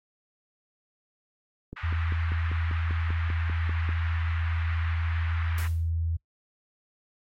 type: click train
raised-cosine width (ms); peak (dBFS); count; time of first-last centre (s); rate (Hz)
3; -25; 12; 1.73-3.891; 5.09
type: band-pass noise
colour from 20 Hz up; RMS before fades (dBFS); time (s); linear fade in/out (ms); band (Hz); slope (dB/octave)
white; -40; 1.76-5.68; 10; 1100 to 2100; 24
type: tone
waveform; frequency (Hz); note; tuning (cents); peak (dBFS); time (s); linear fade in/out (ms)
sine; 82.6; E2; +4; -25; 1.83-6.17; 10
type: noise with exponential decay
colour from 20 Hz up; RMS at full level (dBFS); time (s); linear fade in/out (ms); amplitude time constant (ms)
white; -38; 5.58-5.9; 1; 68
effects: noise-tail reverb RT60 0.1 s tail -23 dB re dry + AAC 48 kbps